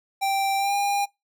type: tone with pitch glide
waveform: square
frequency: 784 to 806 Hz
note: G5 to G5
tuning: 0 to +48 cents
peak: -22 dBFS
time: 0.21-1.06 s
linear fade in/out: 20 ms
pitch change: +48 cents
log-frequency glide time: 0.57-0.74 s
effects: noise-tail reverb RT60 0.2 s tail -25 dB re dry